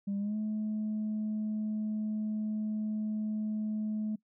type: tone with pitch glide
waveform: sine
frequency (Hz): 200 to 214.4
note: G3 to A3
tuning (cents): +35 to -45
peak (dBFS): -29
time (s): 0.07-4.16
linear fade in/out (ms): 10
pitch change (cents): +120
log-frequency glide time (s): 0.18-0.36
effects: noise-tail reverb RT60 0.1 s tail -21 dB re dry + tanh soft clip ceiling -28 dBFS